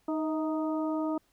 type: harmonic tone with a mistuned harmonic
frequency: 311.1 Hz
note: D#4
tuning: in tune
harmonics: 1 / 2 / 3 / 4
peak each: -29 / -35 / -39 / -41 dBFS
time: 0.08-1.18 s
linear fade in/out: 5 ms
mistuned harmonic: 2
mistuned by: +38 cents
effects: pink hiss -70 dBFS RMS until 1.32 s